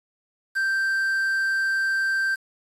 triangle tone with quantisation, 1568 Hz, G6, in tune, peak -19 dBFS, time 0.55-2.36 s, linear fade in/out 20 ms, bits 7, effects resampled to 32000 Hz

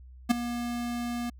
square tone with ADSR envelope, 239.1 Hz, A#3, 44 cents sharp, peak -17 dBFS, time 0.29-1.3 s, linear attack 21 ms, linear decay 10 ms, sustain -14 dB, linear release 7 ms, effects added 63 Hz sine -46 dBFS peak until 1.39 s

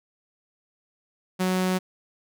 sawtooth tone, 185 Hz, F#3, in tune, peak -18 dBFS, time 1.39-1.79 s, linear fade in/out 20 ms, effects none

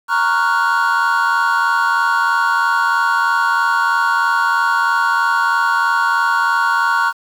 triangle chord, Gb major seventh, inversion first, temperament equal, 932.3 / 1108.7 / 1396.9 / 1480 Hz, Bb5 / Db6 / F6 / Gb6, 0 / 0 / 0 / 0 cents, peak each -16 dBFS, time 0.08-7.13 s, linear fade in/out 50 ms, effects tanh soft clip ceiling -5 dBFS + 7-bit

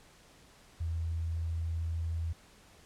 sine tone, 82.41 Hz, E2, in tune, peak -31 dBFS, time 0.8-2.33 s, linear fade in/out 10 ms, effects pink hiss -59 dBFS RMS until 2.85 s + low-pass 10000 Hz 12 dB/octave

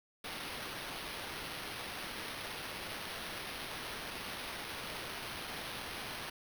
blue noise with sample-and-hold, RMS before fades -43 dBFS, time 0.24-6.3 s, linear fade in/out 5 ms, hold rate 7350 Hz, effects none

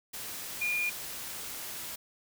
sine tone in noise, 2423 Hz, D#7, 47 cents flat, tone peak -28 dBFS, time 0.61-0.9 s, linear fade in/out 10 ms, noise white, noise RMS -40 dBFS, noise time 0.13-1.96 s, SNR +9 dB, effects none

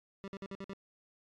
25% pulse tone bursts, 196 Hz, G3, in tune, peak -37 dBFS, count 6, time 0.24-0.733 s, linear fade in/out 0 ms, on 38 ms, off 53 ms, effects low-pass 4000 Hz 12 dB/octave + AAC 64 kbps

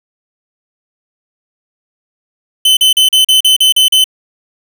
45% pulse tone bursts, 3044 Hz, F#7, 48 cents sharp, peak -5 dBFS, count 9, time 2.65-4.042 s, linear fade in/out 5 ms, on 120 ms, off 39 ms, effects none

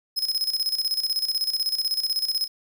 45% pulse tone with tremolo, 5120 Hz, D#8, 49 cents sharp, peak -21 dBFS, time 0.16-2.48 s, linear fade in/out 20 ms, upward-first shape square, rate 16 Hz, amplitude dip 70%, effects none

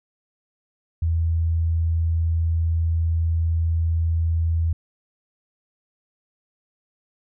sine tone, 82.4 Hz, E2, in tune, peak -18 dBFS, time 1.02-4.73 s, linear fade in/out 5 ms, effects none

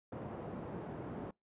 pink band-pass noise, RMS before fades -44 dBFS, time 0.12-1.31 s, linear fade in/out 5 ms, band 130 to 740 Hz, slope 12 dB/octave, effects noise-tail reverb RT60 0.2 s tail -26 dB re dry + resampled to 8000 Hz

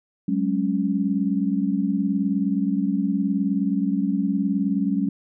sine chord, F# suspended second, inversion none, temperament equal with one note detuned, 188.56 / 207.7 / 277.2 Hz, F#3 / G#3 / C#4, +33 / 0 / 0 cents, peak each -24 dBFS, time 0.28-5.09 s, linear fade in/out 5 ms, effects none

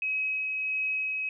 sine tone with tremolo, 2548 Hz, D#7, 41 cents sharp, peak -26 dBFS, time 0.02-1.29 s, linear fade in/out 2 ms, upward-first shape sine, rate 1.5 Hz, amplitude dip 25%, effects none

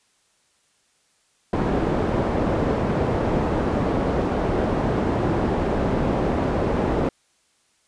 white low-pass noise, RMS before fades -22 dBFS, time 1.53-7.09 s, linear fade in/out 2 ms, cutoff 520 Hz, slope 12 dB/octave, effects white hiss -64 dBFS RMS until 7.87 s + resampled to 22050 Hz

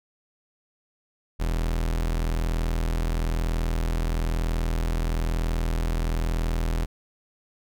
40% pulse tone, 41.04 Hz, E1, 7 cents flat, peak -22 dBFS, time 1.39-6.86 s, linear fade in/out 20 ms, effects none

